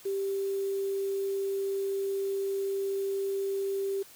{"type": "tone with quantisation", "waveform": "sine", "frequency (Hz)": 392, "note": "G4", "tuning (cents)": 0, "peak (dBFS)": -28, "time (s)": [0.05, 4.03], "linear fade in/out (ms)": 10, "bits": 8, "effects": ["white hiss -53 dBFS RMS until 4.15 s"]}